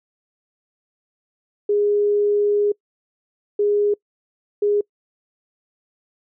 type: tone bursts at uneven times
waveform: sine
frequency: 412.2 Hz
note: G#4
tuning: 13 cents flat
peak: -15 dBFS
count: 3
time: 1.69-2.72 / 3.59-3.94 / 4.62-4.81 s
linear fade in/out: 5 ms
effects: noise-tail reverb RT60 0.1 s tail -25 dB re dry